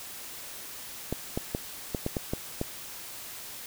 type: clicks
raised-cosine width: 2 ms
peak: -15 dBFS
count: 8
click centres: 1.126 / 1.375 / 1.549 / 1.948 / 2.064 / 2.168 / 2.335 / 2.614 s
effects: white hiss -42 dBFS RMS until 3.66 s